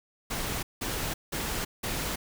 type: noise bursts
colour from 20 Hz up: pink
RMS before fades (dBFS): -32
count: 4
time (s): 0.3-2.16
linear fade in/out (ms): 10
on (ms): 330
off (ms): 180
effects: none